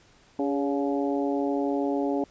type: harmonic tone with a mistuned harmonic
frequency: 141.4 Hz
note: C#3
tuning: 35 cents sharp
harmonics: 2 / 3 / 4 / 5 / 6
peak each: -26 / -30 / -32 / -34 / -36 dBFS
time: 0.39-2.24 s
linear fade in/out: 2 ms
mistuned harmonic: 3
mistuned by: -53 cents
effects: pink hiss -58 dBFS RMS until 2.3 s + resampled to 16000 Hz